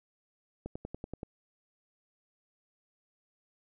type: click train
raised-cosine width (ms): 2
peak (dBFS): -25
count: 7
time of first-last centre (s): 0.66-1.231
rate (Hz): 10.5
effects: none